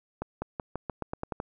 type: accelerating click train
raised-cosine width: 1 ms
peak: -18 dBFS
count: 10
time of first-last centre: 0.22-1.401 s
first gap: 200 ms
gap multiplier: 0.89
effects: none